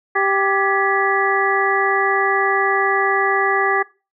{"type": "harmonic tone with a mistuned harmonic", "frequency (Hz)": 392, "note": "G4", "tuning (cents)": 0, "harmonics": [1, 2, 3, 4, 5], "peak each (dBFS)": [-21, -21, -21, -21, -21], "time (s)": [0.15, 3.83], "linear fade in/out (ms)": 10, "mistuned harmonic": 4, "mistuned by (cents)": 120, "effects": ["noise-tail reverb RT60 0.3 s tail -21 dB re dry"]}